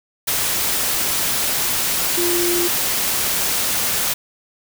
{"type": "tone in noise", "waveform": "sine", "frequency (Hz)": 348, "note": "F4", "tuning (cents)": -6, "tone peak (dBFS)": -19, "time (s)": [2.17, 2.68], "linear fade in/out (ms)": 10, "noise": "white", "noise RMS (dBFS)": -20, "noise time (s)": [0.27, 4.14], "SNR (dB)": -2, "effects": []}